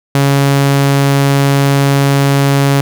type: tone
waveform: sawtooth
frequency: 139.3 Hz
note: C#3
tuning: 9 cents sharp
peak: -4 dBFS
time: 0.15-2.81 s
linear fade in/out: 2 ms
effects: none